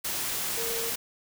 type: tone in noise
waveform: sine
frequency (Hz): 459.8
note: A#4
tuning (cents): -24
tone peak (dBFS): -34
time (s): 0.57-0.9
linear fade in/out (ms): 10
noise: white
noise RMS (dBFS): -31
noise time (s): 0.04-0.96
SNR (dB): -6
effects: none